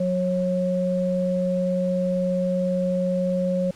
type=tone pair together; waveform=sine; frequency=182.2 / 545.3 Hz; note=F#3 / C#5; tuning=-26 / -29 cents; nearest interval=octave + perfect fifth; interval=1897 cents; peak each=-23 dBFS; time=0-3.71 s; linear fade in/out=5 ms; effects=pink hiss -49 dBFS RMS until 3.75 s + low-pass 9000 Hz 12 dB/octave